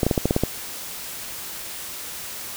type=clicks; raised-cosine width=2 ms; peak=-5 dBFS; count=8; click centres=0.032 / 0.066 / 0.112 / 0.178 / 0.256 / 0.309 / 0.364 / 0.436 s; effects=white hiss -34 dBFS RMS until 2.56 s